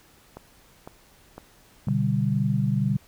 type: click train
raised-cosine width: 1 ms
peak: -24 dBFS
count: 4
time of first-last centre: 0.37-1.885 s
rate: 1.98 Hz
type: chord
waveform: sine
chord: G major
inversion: first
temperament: equal with one note detuned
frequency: 123.47 / 145.48 / 196 Hz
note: B2 / D3 / G3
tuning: 0 / -16 / 0 cents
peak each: -25 dBFS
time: 1.87-2.97 s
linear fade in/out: 5 ms
effects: pink hiss -56 dBFS RMS until 3.07 s